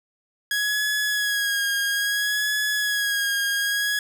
sawtooth tone with vibrato, 1661.2 Hz, G#6, in tune, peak -18 dBFS, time 0.51-3.99 s, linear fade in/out 2 ms, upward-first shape sine, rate 0.6 Hz, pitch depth 37 cents each way, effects none

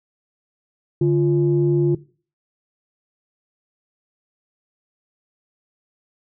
sine tone pair together, 145.14 / 348 Hz, D3 / F4, -20 / -6 cents, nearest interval octave + minor third, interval 1514 cents, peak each -16 dBFS, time 1.01-1.95 s, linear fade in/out 5 ms, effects noise-tail reverb RT60 0.4 s tail -19 dB re dry + tanh soft clip ceiling -8 dBFS

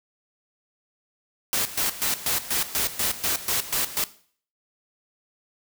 white noise with tremolo, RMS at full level -24 dBFS, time 1.53-4.04 s, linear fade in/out 0 ms, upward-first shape square, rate 4.1 Hz, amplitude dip 80%, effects noise-tail reverb RT60 0.5 s tail -17 dB re dry

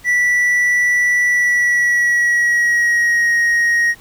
triangle tone with pitch glide, 1960 to 1879.1 Hz, B6 to A#6, -14 to +13 cents, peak -10 dBFS, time 0.04-3.95 s, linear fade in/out 50 ms, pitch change -73 cents, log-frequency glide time 1.27-3.34 s, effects pink hiss -45 dBFS RMS until 4 s

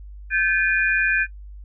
sine tone cluster, 1549 / 1727 / 2439 Hz, G6 / A6 / D#7, -21 / -33 / -35 cents, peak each -21 dBFS, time 0.3-1.27 s, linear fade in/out 50 ms, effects noise-tail reverb RT60 0.1 s tail -19 dB re dry + added 50 Hz sine -36 dBFS peak until 1.64 s

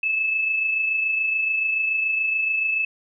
sine tone pair together, 2611 / 2638 Hz, E7 / E7, -17 / +1 cents, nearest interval unison, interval 18 cents, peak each -20 / -32 dBFS, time 0.03-2.85 s, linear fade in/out 5 ms, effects none

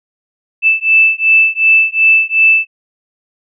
sine beating tone pair, 2637 / 2639.7 Hz, E7 / E7, 0 / +2 cents, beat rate 2.7 Hz, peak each -10 dBFS, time 0.62-2.67 s, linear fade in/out 50 ms, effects none

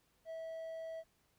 triangle tone, 650 Hz, E5, 24 cents flat, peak -40 dBFS, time 0.25-1.04 s, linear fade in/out 50 ms, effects pink hiss -75 dBFS RMS until 1.38 s

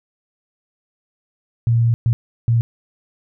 sine tone bursts at uneven times, 116.54 Hz, A#2, in tune, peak -12 dBFS, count 3, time 1.67-1.94 / 2.06-2.13 / 2.48-2.61 s, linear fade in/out 0 ms, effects none

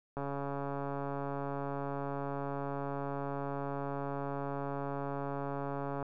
click train, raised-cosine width 1 ms, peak -24 dBFS, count 821, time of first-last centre 0.17-6.027 s, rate 140 Hz, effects none

